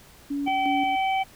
sine tone with tremolo, 283.6 Hz, C#4, 40 cents sharp, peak -25 dBFS, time 0.3-0.96 s, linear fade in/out 10 ms, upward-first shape square, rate 2.8 Hz, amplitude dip 65%
harmonic tone, 768 Hz, G5, 36 cents flat, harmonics 1 / 3 / 4, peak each -22 / -30 / -36 dBFS, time 0.46-1.24 s, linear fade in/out 20 ms
effects pink hiss -51 dBFS RMS until 1.35 s

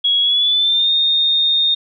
sine tone with pitch glide, 3329 to 3672 Hz, G#7 to A#7, +3 to -27 cents, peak -12 dBFS, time 0.04-1.75 s, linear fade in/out 10 ms, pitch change +170 cents, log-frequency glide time 0.21-0.91 s, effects none

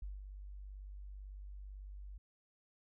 sine tone with ADSR envelope, 49 Hz, G1, in tune, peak -40 dBFS, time 0.02-2.18 s, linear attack 5 ms, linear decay 190 ms, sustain -6 dB, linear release 6 ms, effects none

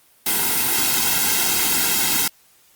white noise with comb filter, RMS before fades -19 dBFS, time 0.26-2.28 s, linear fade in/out 5 ms, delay 1.7 ms, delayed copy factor -0.8, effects white hiss -55 dBFS RMS until 2.75 s + Opus 32 kbps

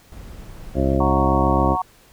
brown noise, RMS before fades -37 dBFS, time 0.12-0.97 s, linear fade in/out 2 ms
harmonic tone, 67.3 Hz, C2, 49 cents sharp, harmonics 1 / 2 / 3 / 4 / 5 / 6 / 8 / 9 / 10, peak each -21 / -24 / -26 / -24 / -24 / -29 / -25 / -31 / -29 dBFS, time 0.74-1.77 s, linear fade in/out 50 ms
sine chord, F# major, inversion none, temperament just, 740 / 925 / 1110 Hz, F#5 / A#5 / C#6, 0 / -14 / +2 cents, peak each -24 dBFS, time 1-1.82 s, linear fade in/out 5 ms
effects pink hiss -52 dBFS RMS until 2.12 s

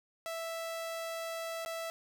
sawtooth tone with dropouts, 659.3 Hz, E5, in tune, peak -33 dBFS, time 0.26-1.9 s, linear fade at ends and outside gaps 0 ms, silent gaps 1.65-1.66 s, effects none

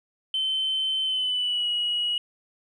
sine tone with pitch glide, 3077 to 2909 Hz, G7 to F#7, -33 to -30 cents, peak -22 dBFS, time 0.34-2.18 s, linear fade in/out 2 ms, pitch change -97 cents, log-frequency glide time 1.04-1.68 s, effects tanh soft clip ceiling -19 dBFS

